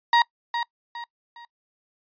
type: tone with echo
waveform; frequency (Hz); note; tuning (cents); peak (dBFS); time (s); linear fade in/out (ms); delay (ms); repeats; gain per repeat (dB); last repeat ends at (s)
35% pulse; 944; A#5; +22; -13; 0.13-0.22; 2; 410; 3; -9; 1.45
effects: noise-tail reverb RT60 0.1 s tail -24 dB re dry + resampled to 11025 Hz